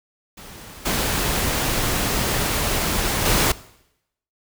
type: noise with level steps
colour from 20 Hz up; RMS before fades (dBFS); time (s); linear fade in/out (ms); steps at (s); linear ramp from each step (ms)
pink; -40 / -22 / -18; 0.37-3.52; 5; 0.85 / 3.25; 10
effects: noise-tail reverb RT60 0.8 s tail -19 dB re dry